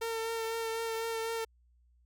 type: tone with vibrato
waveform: sawtooth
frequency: 453 Hz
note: A#4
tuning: 50 cents flat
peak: -29 dBFS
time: 0.01-1.45 s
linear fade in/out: 10 ms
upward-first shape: sine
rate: 4 Hz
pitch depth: 19 cents each way
effects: added 60 Hz sine -63 dBFS peak until 2.05 s